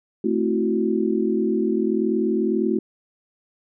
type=chord; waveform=sine; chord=F# half-diminished seventh; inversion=first; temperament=equal; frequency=220 / 261.6 / 329.6 / 370 Hz; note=A3 / C4 / E4 / F#4; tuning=0 / 0 / 0 / 0 cents; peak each=-23 / -28 / -24 / -23 dBFS; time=0.24-2.79 s; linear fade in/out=5 ms; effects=none